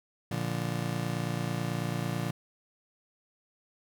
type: chord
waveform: 35% pulse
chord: Bb major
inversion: none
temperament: just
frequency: 116.54 / 145.68 / 174.81 Hz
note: Bb2 / D3 / F3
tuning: 0 / -14 / +2 cents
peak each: -33 dBFS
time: 0.31-2.31 s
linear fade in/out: 5 ms
effects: none